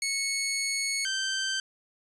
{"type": "tone pair in turn", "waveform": "15% pulse", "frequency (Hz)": [2200, 1555.6], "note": ["C#7", "G6"], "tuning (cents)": [-14, -14], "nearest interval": "tritone", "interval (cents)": 600, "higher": "first", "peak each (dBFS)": -21, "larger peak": "neither", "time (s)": [[0.02, 1.05], [1.05, 1.6]], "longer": "first", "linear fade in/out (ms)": 2, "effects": ["resampled to 24000 Hz"]}